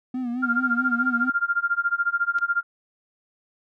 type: tone with vibrato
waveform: triangle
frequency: 246.9 Hz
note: B3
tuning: in tune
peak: -23 dBFS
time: 0.14-1.3 s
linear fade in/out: 5 ms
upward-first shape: sine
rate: 4.6 Hz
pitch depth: 76 cents each way
type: tone with tremolo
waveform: sine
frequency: 1396.9 Hz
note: F6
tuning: in tune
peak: -17 dBFS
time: 0.42-2.63 s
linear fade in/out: 20 ms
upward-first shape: sine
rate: 14 Hz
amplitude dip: 95%
type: clicks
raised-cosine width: 0.2 ms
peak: -25 / -28 dBFS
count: 2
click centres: 2.385 / 2.388 s
effects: none